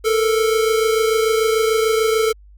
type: tone pair together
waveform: square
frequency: 440 / 466.8 Hz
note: A4 / A#4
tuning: 0 / +2 cents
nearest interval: minor second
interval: 102 cents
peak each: -16 / -23 dBFS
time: 0.04-2.33 s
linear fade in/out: 20 ms
effects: added 50 Hz sine -42 dBFS peak until 2.57 s